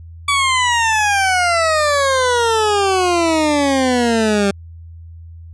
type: exponential sweep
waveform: 20% pulse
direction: down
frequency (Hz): 1151 to 196.1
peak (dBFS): -8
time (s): 0.28-4.51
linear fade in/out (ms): 5
effects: added 83 Hz sine -33 dBFS peak until 5.53 s + resampled to 22050 Hz